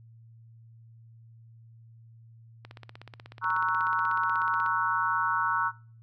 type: click train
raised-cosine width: 0.3 ms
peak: -28 dBFS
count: 34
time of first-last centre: 2.65-4.662 s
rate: 16.4 Hz
type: chord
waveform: sine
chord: F# dominant seventh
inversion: first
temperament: equal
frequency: 932.3 / 1108.7 / 1318.5 / 1480 Hz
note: A#5 / C#6 / E6 / F#6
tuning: 0 / 0 / 0 / 0 cents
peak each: -30 dBFS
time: 3.41-5.72 s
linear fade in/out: 50 ms
effects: noise-tail reverb RT60 0.5 s tail -25 dB re dry + added 114 Hz sine -50 dBFS peak until 6.02 s